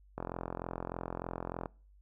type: click train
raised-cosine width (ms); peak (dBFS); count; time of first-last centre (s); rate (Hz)
1; -23; 65; 0.18-1.658; 43.3
effects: noise-tail reverb RT60 0.4 s tail -24 dB re dry + added 49 Hz sine -58 dBFS peak until 2.01 s